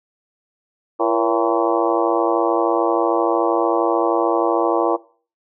harmonic tone with a mistuned harmonic, 113.1 Hz, A2, 48 cents sharp, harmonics 3 / 4 / 5 / 6 / 7 / 8 / 9 / 10, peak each -21 / -22 / -23 / -24 / -24 / -25 / -26 / -26 dBFS, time 0.99-4.97 s, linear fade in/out 20 ms, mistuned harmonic 4, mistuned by +87 cents, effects noise-tail reverb RT60 0.4 s tail -19 dB re dry

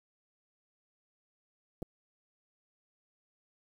clicks, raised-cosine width 2 ms, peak -30 / -25 dBFS, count 2, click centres 1.821 / 1.827 s, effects 9-bit

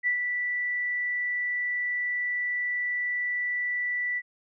sine tone with ADSR envelope, 1967 Hz, B6, 7 cents flat, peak -21 dBFS, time 0.03-4.22 s, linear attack 39 ms, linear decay 100 ms, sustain -5 dB, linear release 46 ms, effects none

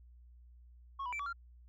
sine tone with pitch steps, 1097 / 984 / 2334 / 1143 / 1384 Hz, C#6 / B5 / D7 / D6 / F6, -18 / -7 / -11 / -47 / -16 cents, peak -34 dBFS, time 0.99-1.33 s, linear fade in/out 10 ms, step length 68 ms, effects tanh soft clip ceiling -36 dBFS + added 60 Hz sine -55 dBFS peak until 1.68 s

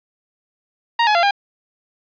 sawtooth tone with pitch steps, 934 / 844 / 687 / 805 Hz, A#5 / G#5 / F5 / G5, +3 / +28 / -29 / +46 cents, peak -9 dBFS, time 0.99-1.31 s, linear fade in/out 5 ms, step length 80 ms, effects resampled to 11025 Hz + 8-bit

